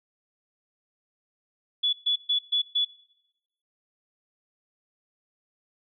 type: tone bursts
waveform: sine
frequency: 3423 Hz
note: A7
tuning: 48 cents flat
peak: -21 dBFS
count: 5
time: 1.83-2.85 s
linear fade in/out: 10 ms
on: 100 ms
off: 130 ms
effects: noise-tail reverb RT60 0.9 s tail -20 dB re dry